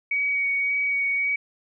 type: tone with vibrato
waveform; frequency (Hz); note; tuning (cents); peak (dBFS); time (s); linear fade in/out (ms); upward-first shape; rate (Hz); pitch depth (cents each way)
sine; 2252; C#7; +27; -21; 0.11-1.36; 5; sine; 1.8; 12
effects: none